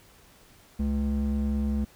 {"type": "ring-modulated tone", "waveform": "triangle", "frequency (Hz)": 141.1, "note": "C#3", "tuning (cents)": 31, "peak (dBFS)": -19, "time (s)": [0.79, 1.85], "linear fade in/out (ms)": 10, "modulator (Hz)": 73, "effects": ["pink hiss -56 dBFS RMS until 1.95 s"]}